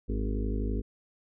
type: harmonic tone with a mistuned harmonic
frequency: 51.91 Hz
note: G#1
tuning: in tune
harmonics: 1 / 2 / 4 / 5 / 6 / 7 / 8 / 9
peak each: -29 / -37 / -38 / -37 / -43 / -43 / -41 / -45 dBFS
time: 0.08-0.82 s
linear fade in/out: 20 ms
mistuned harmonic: 7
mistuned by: +38 cents
effects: none